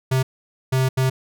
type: tone bursts at uneven times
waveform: square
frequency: 130.81 Hz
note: C3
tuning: in tune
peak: -17 dBFS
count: 3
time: 0.11-0.23 / 0.72-0.89 / 0.97-1.1 s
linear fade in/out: 10 ms
effects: none